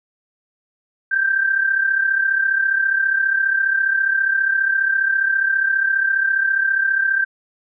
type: tone pair together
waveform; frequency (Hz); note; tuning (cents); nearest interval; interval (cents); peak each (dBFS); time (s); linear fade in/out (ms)
sine; 1568 / 1602.8; G6 / G6; 0 / +38; unison; 38; -16 / -22; 1.11-7.25; 10
effects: none